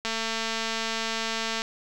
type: click train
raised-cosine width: 0.2 ms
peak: -12 dBFS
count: 354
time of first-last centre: 0.05-1.619 s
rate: 225 Hz
effects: none